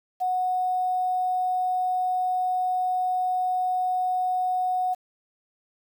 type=tone with quantisation; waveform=sine; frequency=735 Hz; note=F#5; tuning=12 cents flat; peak=-22 dBFS; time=0.2-4.95 s; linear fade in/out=20 ms; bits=8; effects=none